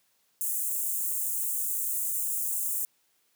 white high-pass noise, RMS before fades -30 dBFS, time 0.41-2.85 s, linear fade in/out 0 ms, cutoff 7200 Hz, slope 48 dB/octave, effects white hiss -70 dBFS RMS until 3.35 s + high-pass 100 Hz 12 dB/octave

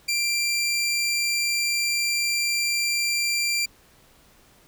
20% pulse tone, 2368 Hz, D7, 14 cents sharp, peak -17 dBFS, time 0.08-3.66 s, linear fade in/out 10 ms, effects pink hiss -56 dBFS RMS until 4.67 s

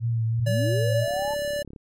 sine tone with vibrato, 114.6 Hz, A#2, 29 cents flat, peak -21 dBFS, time 0-1.07 s, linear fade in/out 50 ms, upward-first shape triangle, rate 3 Hz, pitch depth 40 cents each way
sine linear sweep, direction up, 70.7 to 896 Hz, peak -28 dBFS, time 0.38-1.35 s, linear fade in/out 20 ms
square tone with pitch glide, 574 to 582 Hz, D5 to D5, -40 to -16 cents, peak -26 dBFS, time 0.46-1.63 s, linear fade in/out 10 ms, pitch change +24 cents, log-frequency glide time 0.84-1.26 s
click train, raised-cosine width 3 ms, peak -29 dBFS, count 25, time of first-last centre 1.08-1.762 s, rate 35.2 Hz
effects MP3 64 kbps

